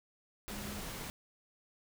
sine tone in noise, 205.5 Hz, G#3, 18 cents flat, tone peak -45 dBFS, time 0.51-0.8 s, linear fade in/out 0 ms, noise pink, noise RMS -43 dBFS, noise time 0.48-1.1 s, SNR -5 dB, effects none

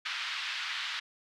white band-pass noise, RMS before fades -36 dBFS, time 0.05-1 s, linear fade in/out 10 ms, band 1200 to 3900 Hz, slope 24 dB/octave, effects none

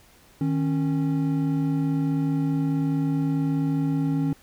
triangle tone pair together, 155.56 / 274.2 Hz, D#3 / C#4, 0 / -19 cents, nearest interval minor seventh, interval 981 cents, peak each -22 dBFS, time 0.41-4.33 s, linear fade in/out 2 ms, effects pink hiss -55 dBFS RMS until 4.42 s

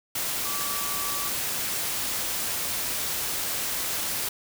sine tone in noise, 1154 Hz, D6, 31 cents flat, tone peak -35 dBFS, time 0.45-1.29 s, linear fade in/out 5 ms, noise white, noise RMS -29 dBFS, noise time 0.15-4.29 s, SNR -9 dB, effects none

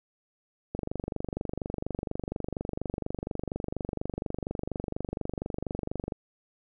click train, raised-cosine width 2 ms, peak -18 dBFS, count 131, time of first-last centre 0.75-6.122 s, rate 24.2 Hz, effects none

